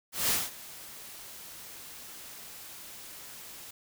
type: noise with ADSR envelope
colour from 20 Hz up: white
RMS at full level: -26 dBFS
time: 0.12-3.71 s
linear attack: 170 ms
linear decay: 210 ms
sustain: -20 dB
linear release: 7 ms
effects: none